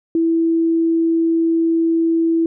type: tone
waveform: sine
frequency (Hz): 329.6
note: E4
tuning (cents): 0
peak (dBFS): -13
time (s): 0.15-2.46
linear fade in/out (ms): 2
effects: none